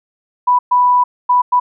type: tone bursts at uneven times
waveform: sine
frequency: 987.8 Hz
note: B5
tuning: in tune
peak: -8 dBFS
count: 4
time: 0.47-0.59 / 0.71-1.04 / 1.29-1.42 / 1.52-1.6 s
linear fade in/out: 10 ms
effects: none